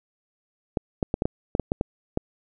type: clicks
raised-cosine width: 2 ms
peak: -9 dBFS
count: 10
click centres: 0.772 / 1.028 / 1.141 / 1.221 / 1.255 / 1.551 / 1.597 / 1.719 / 1.811 / 2.174 s
effects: none